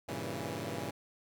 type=chord; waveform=10% pulse; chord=G diminished seventh; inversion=none; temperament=equal with one note detuned; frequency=98 / 116.54 / 137.79 / 164.81 Hz; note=G2 / Bb2 / Db3 / Fb3; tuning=0 / 0 / -10 / 0 cents; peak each=-34 dBFS; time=0.08-0.91 s; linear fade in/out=10 ms; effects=none